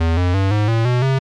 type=tone with pitch steps; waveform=square; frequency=82.41 / 89.35 / 96.88 / 105.04 / 113.88 / 123.48 / 133.88 Hz; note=E2 / F2 / G2 / G#2 / A#2 / B2 / C3; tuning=0 / +40 / -20 / +20 / -40 / 0 / +40 cents; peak=-14 dBFS; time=0-1.19 s; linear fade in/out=10 ms; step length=170 ms; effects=low-pass 4000 Hz 12 dB/octave + MP3 96 kbps